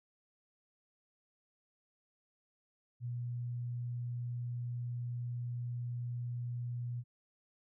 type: tone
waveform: sine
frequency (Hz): 121.1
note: B2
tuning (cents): -34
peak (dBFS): -36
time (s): 3-7.04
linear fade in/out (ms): 50
effects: none

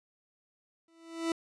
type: tone with exponential growth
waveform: 40% pulse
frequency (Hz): 330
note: E4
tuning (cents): +2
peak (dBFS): -25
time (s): 0.88-1.32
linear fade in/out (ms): 2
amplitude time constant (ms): 95
effects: resampled to 22050 Hz

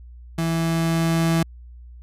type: tone with level ramp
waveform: 35% pulse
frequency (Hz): 164.81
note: E3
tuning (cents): 0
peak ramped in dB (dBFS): -19 to -15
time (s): 0.38-1.43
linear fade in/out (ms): 5
effects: added 60 Hz sine -39 dBFS peak until 2.02 s + resampled to 32000 Hz

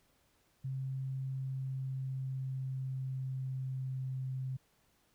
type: tone with pitch glide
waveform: sine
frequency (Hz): 132.9 to 130.84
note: C3 to C3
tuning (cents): +27 to 0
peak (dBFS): -35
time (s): 0.64-4.57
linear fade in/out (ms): 10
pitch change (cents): -27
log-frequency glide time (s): 1.23-4.21
effects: pink hiss -72 dBFS RMS until 5.14 s

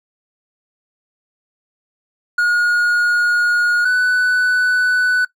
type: tone pair in turn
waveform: triangle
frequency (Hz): 1439 / 1491.7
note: F#6 / F#6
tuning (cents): -49 / +14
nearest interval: minor second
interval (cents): 63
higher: second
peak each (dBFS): -10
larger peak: neither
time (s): 2.38-3.85 / 3.85-5.25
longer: first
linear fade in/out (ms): 5
effects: noise-tail reverb RT60 0.1 s tail -19 dB re dry

